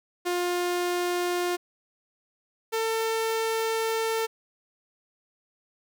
sawtooth tone pair in turn, 354 / 448.3 Hz, F4 / A4, +23 / +32 cents, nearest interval major third, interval 409 cents, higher second, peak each -21 dBFS, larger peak neither, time 0.25-1.57 / 2.72-4.27 s, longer second, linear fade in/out 20 ms, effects none

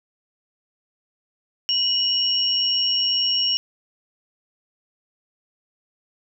sine tone pair together, 2927 / 5525 Hz, F#7 / F8, -19 / -20 cents, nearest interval major seventh, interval 1099 cents, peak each -21 dBFS, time 1.69-3.57 s, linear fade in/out 0 ms, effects none

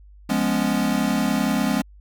square chord, C# dominant seventh, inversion first, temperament equal, 174.61 / 207.7 / 246.9 / 277.2 Hz, E#3 / G#3 / B3 / C#4, 0 / 0 / 0 / 0 cents, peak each -29 / -24 / -25 / -26 dBFS, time 0.29-1.82 s, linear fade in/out 10 ms, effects added 50 Hz sine -44 dBFS peak until 2 s

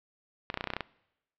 clicks, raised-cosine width 0.3 ms, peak -15 dBFS, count 10, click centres 0.501 / 0.542 / 0.574 / 0.609 / 0.641 / 0.673 / 0.703 / 0.736 / 0.766 / 0.807 s, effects noise-tail reverb RT60 0.9 s tail -23 dB re dry + low-pass 4000 Hz 12 dB/octave

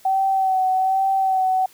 sine tone with vibrato, 762 Hz, G5, 49 cents flat, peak -16 dBFS, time 0.05-1.66 s, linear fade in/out 5 ms, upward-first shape sine, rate 1.2 Hz, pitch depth 28 cents each way, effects white hiss -51 dBFS RMS until 1.73 s

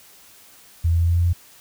sine tone with pitch steps, 83.3 / 84.02 / 84.76 / 85.49 / 86.24 / 86.99 Hz, E2 / E2 / E2 / F2 / F2 / F2, +19 / +34 / +49 / -36 / -21 / -6 cents, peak -15 dBFS, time 0.84-1.332 s, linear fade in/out 10 ms, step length 82 ms, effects white hiss -49 dBFS RMS until 1.6 s

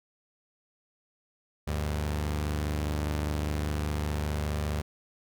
sawtooth tone pair together, 74.6 / 99.58 Hz, D2 / G2, +28 / +28 cents, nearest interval perfect fourth, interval 500 cents, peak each -25 / -32 dBFS, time 1.67-4.82 s, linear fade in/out 10 ms, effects none

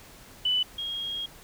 sine tone pair in turn, 2989 / 3266 Hz, F#7 / G#7, +17 / -30 cents, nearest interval major second, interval 153 cents, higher second, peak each -22 / -30 dBFS, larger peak first, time 0.45-0.63 / 0.78-1.26 s, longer second, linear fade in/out 5 ms, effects pink hiss -50 dBFS RMS until 1.43 s

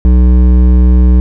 sine tone with hard clipping, 61.74 Hz, B1, in tune, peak -5 dBFS, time 0.05-1.2 s, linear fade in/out 0 ms, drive 11 dB, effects none

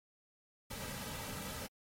pink noise with comb filter, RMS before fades -44 dBFS, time 0.7-1.67 s, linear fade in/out 10 ms, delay 2.8 ms, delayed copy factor -0.65, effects AAC 48 kbps

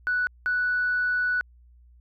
sine tone pair in turn, 1480 / 1480 Hz, F#6 / F#6, 0 / 0 cents, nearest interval unison, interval 0 cents, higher neither, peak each -21 / -21 dBFS, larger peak neither, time 0.07-0.27 / 0.46-1.41 s, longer second, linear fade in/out 0 ms, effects tanh soft clip ceiling -17 dBFS + added 60 Hz sine -51 dBFS peak until 2 s

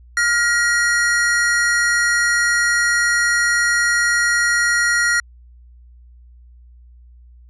square tone pair together, 1410.9 / 1900 Hz, F6 / A#6, +17 / +33 cents, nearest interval perfect fourth, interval 516 cents, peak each -19 / -17 dBFS, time 0.17-5.2 s, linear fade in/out 2 ms, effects added 60 Hz sine -42 dBFS peak until 7.49 s + resampled to 22050 Hz

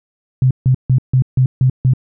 sine tone bursts, 129.1 Hz, C3, 23 cents flat, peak -8 dBFS, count 7, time 0.42-1.936 s, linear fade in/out 2 ms, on 88 ms, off 150 ms, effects none

